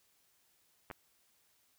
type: clicks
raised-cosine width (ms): 0.5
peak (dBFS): -29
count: 2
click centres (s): 0.902 / 0.912
effects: white hiss -72 dBFS RMS until 1.78 s